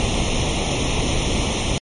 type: noise with comb filter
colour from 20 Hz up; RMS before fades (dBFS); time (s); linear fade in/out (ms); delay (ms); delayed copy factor
pink; -20; 0-1.78; 0; 0.32; +0.9
effects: low-pass 7000 Hz 12 dB/octave + MP3 48 kbps

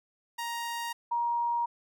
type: tone pair in turn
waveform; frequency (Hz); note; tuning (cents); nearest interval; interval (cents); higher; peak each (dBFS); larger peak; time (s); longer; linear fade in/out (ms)
sawtooth / sine; 937 / 945.2; A#5 / A#5; +9 / +24; unison; 15; second; -29 / -26; second; 0.38-0.93 / 1.11-1.66; neither; 10
effects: none

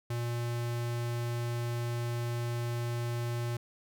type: tone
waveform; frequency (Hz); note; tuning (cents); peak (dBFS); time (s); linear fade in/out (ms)
square; 119; A#2; +36; -32; 0.1-3.57; 5
effects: none

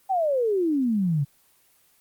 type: exponential sweep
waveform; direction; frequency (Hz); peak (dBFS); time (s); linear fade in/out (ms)
sine; down; 795 to 135.1; -20; 0.09-1.25; 20
effects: white hiss -61 dBFS RMS until 2 s + Opus 24 kbps

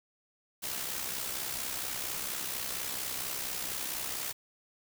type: noise with amplitude modulation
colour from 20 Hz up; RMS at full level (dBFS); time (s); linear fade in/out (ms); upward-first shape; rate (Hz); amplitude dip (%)
white; -34; 0.62-4.33; 20; sine; 64.3; 50
effects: none

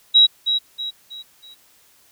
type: tone with echo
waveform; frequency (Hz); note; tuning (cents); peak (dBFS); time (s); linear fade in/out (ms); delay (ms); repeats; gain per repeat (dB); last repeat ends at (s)
sine; 3859; B7; -41; -8; 0.14-0.27; 20; 320; 4; -8; 1.55
effects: white hiss -55 dBFS RMS until 2.11 s

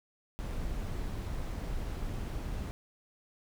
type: noise with dropouts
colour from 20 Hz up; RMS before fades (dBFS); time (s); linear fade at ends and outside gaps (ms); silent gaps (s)
brown; -36; 0.39-2.71; 0; 0.505-0.509
effects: none

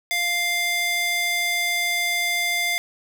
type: tone with high-pass filter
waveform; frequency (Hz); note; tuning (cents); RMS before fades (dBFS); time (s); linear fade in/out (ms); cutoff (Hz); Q
square; 698.5; F5; 0; -23; 0.11-2.78; 0; 1800; 1.4
effects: none

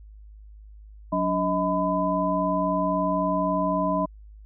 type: tone cluster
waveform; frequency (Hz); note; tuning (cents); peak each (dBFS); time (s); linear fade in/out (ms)
sine; 182.2 / 286 / 632 / 1006; F#3 / D4 / D#5 / B5; -26 / -46 / +27 / +32; -28 / -28 / -26 / -26; 1.12-4.06; 10
effects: added 52 Hz sine -43 dBFS peak until 4.45 s

